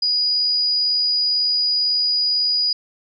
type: tone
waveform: sine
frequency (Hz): 4911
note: D#8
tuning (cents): -23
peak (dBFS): -16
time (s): 0.02-2.73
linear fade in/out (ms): 5
effects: none